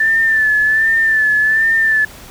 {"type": "tone with vibrato", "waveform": "sine", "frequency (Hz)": 1760, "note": "A6", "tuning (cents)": 0, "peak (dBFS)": -10, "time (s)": [0, 2.05], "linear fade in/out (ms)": 5, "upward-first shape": "sine", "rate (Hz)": 1.3, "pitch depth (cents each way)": 46, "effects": ["pink hiss -37 dBFS RMS until 2.3 s"]}